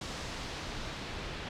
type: noise with low-pass filter sweep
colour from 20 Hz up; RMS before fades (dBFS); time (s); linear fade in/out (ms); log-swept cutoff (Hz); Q
pink; -40; 0.01-1.49; 5; 5900 to 3600; 1.1
effects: none